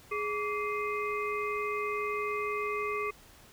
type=harmonic tone with a mistuned harmonic; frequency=418 Hz; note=G#4; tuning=11 cents sharp; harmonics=1 / 3 / 5 / 6; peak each=-34 / -34 / -38 / -40 dBFS; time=0.11-3.11 s; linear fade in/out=10 ms; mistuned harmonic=3; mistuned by=-140 cents; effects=pink hiss -56 dBFS RMS until 3.52 s